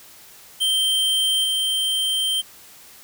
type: tone with level steps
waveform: square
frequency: 3136 Hz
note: G7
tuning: in tune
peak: -18 / -20 dBFS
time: 0.6-2.42 s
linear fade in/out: 20 ms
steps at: 1.44 s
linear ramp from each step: 2 ms
effects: white hiss -46 dBFS RMS until 3.03 s